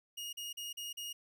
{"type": "tone bursts", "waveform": "sawtooth", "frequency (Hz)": 2866, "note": "F7", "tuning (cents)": 44, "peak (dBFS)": -37, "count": 5, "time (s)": [0.17, 1.13], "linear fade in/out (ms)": 10, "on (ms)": 160, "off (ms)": 40, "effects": []}